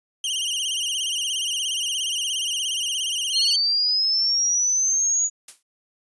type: tone with vibrato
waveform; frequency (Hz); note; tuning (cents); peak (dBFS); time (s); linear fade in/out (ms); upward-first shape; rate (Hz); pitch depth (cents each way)
sawtooth; 3000; F#7; +23; -20; 0.24-3.56; 2; sine; 17; 110
type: linear sweep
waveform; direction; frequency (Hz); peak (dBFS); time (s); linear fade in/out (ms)
sine; up; 4200 to 6810; -18; 3.32-5.3; 50
type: noise with exponential decay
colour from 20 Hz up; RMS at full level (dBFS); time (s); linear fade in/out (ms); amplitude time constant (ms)
blue; -32; 5.48-5.63; 5; 32
effects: resampled to 24000 Hz